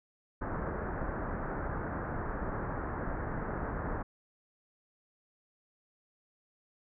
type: low-pass noise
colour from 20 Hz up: pink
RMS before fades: -36 dBFS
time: 0.41-4.03 s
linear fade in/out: 10 ms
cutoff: 1700 Hz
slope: 48 dB/octave
effects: none